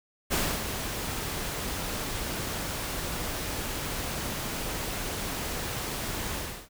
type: noise with ADSR envelope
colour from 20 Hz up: pink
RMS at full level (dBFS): -26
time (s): 0.3-6.69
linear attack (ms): 28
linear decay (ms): 280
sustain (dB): -7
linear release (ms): 310
effects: none